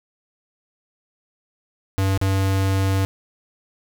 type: tone with dropouts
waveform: square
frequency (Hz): 96.5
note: G2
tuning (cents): -27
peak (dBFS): -18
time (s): 1.98-3.05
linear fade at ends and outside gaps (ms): 0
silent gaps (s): 2.176-2.214
effects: none